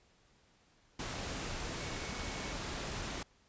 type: tone in noise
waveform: sine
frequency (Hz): 2217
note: C#7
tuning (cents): 0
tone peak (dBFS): -51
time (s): 1.8-2.53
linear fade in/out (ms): 5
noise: pink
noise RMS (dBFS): -40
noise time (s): 0.99-3.23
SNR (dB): -14
effects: pink hiss -68 dBFS RMS until 3.48 s + resampled to 16000 Hz